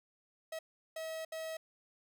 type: tone bursts at uneven times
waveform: 45% pulse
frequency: 642 Hz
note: E5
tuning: 46 cents flat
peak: -39 dBFS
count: 3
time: 0.52-0.59 / 0.96-1.25 / 1.32-1.57 s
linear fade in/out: 5 ms
effects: none